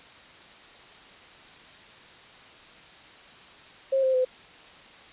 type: tone with pitch steps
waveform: sine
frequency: 536 / 523.2 / 510.6 Hz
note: C5 / C5 / C5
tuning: +42 / 0 / -42 cents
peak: -20 dBFS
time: 3.92-4.25 s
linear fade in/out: 10 ms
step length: 110 ms
effects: white hiss -49 dBFS RMS until 5.12 s + resampled to 8000 Hz